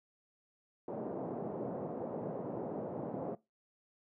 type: band-pass noise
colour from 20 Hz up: white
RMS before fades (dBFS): -40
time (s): 0.88-3.35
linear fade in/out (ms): 2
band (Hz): 140 to 640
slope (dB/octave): 24
effects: noise-tail reverb RT60 0.2 s tail -19 dB re dry